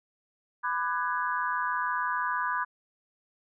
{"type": "chord", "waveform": "sine", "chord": "G# half-diminished seventh", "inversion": "first", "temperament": "just", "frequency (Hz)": [996.7, 1196.1, 1495.1, 1661.2], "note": ["B5", "D6", "F#6", "G#6"], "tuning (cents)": [16, 31, 18, 0], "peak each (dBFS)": [-30, -33, -34, -34], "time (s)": [0.63, 2.65], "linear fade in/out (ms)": 20, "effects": []}